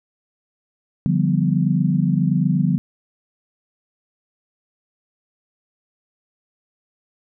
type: chord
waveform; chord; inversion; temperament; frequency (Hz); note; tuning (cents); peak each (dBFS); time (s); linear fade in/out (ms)
sine; G dominant seventh; second; equal; 146.83 / 174.61 / 196 / 246.9; D3 / F3 / G3 / B3; 0 / 0 / 0 / 0; -20 / -19 / -22 / -24; 1.06-2.78; 0
effects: none